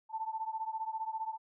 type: beating tone pair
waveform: sine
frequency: 880 / 895 Hz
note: A5 / A5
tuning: 0 / +29 cents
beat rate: 15 Hz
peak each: -37 / -39 dBFS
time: 0.09-1.38 s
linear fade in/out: 50 ms
effects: none